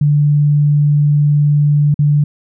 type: tone with dropouts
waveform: sine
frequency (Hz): 146.83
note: D3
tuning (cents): 0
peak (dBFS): -8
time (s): 0.01-2.24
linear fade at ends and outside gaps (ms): 5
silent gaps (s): 1.943-1.99
effects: none